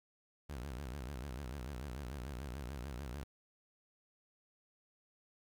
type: tone with vibrato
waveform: sawtooth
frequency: 65.9 Hz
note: C2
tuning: 13 cents sharp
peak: -38 dBFS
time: 0.49-3.24 s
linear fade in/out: 10 ms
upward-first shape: sine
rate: 6.8 Hz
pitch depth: 210 cents each way
effects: 11-bit